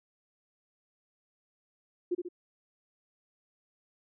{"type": "tone with echo", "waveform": "sine", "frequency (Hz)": 354.4, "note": "F4", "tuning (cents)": 25, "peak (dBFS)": -26, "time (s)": [2.11, 2.15], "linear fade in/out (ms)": 10, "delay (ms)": 69, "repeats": 2, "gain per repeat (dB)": -5, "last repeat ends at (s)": 2.288, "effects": []}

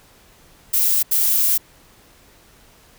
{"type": "noise bursts at uneven times", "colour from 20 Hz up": "violet", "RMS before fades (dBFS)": -17, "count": 2, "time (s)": [[0.73, 1.03], [1.11, 1.58]], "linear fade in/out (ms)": 10, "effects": ["pink hiss -51 dBFS RMS until 2.98 s"]}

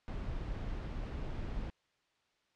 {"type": "noise", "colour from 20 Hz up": "brown", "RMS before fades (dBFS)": -39, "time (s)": [0.08, 1.7], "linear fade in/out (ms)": 0, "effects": ["white hiss -75 dBFS RMS until 2.55 s", "low-pass 4000 Hz 12 dB/octave"]}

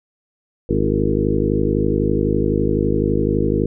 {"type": "harmonic tone with a mistuned harmonic", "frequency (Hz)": 51.91, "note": "G#1", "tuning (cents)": 0, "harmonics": [1, 2, 3, 4, 5, 6, 7, 8, 9], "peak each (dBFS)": [-24, -24, -24, -24, -24, -24, -24, -24, -24], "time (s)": [0.69, 3.66], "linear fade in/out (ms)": 5, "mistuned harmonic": 7, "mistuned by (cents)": -41, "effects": []}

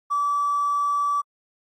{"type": "tone with hard clipping", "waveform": "triangle", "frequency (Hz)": 1154, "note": "D6", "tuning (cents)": -31, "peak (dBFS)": -20, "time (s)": [0.1, 1.22], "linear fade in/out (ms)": 20, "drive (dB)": 3, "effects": ["AAC 64 kbps"]}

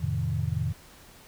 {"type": "chord", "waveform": "sine", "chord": "F dominant seventh", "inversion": "none", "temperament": "equal", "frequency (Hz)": [87.31, 110, 130.81, 155.56], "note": ["F2", "A2", "C3", "Eb3"], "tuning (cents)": [0, 0, 0, 0], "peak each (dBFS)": -31, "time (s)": [0, 0.73], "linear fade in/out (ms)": 20, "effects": ["pink hiss -52 dBFS RMS until 1.27 s"]}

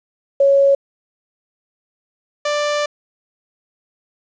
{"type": "tone pair in turn", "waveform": ["sine", "sawtooth"], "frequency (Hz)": [554.4, 589.7], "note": ["C#5", "D5"], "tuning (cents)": [0, 7], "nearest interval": "minor second", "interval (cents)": 107, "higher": "second", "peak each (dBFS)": [-9, -13], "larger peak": "first", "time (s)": [[0.4, 0.75], [2.45, 2.86]], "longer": "second", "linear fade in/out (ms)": 5, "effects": ["resampled to 16000 Hz", "8-bit"]}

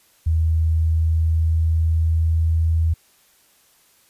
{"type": "tone with pitch glide", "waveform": "sine", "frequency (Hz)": [80.5, 81.34], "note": ["E2", "E2"], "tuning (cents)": [-41, -23], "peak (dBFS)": -15, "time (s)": [0.26, 2.94], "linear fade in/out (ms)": 10, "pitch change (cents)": 18, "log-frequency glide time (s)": [0.64, 2.71], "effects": ["white hiss -57 dBFS RMS until 4.09 s", "resampled to 32000 Hz"]}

